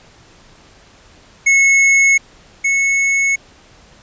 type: tone pair in turn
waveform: square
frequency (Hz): 2189 / 2198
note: C#7 / C#7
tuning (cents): -22 / -15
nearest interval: unison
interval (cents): 7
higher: second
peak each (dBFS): -9 / -13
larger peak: first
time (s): 1.46-2.18 / 2.64-3.36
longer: neither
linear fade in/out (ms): 10
effects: pink hiss -46 dBFS RMS until 4.02 s + resampled to 16000 Hz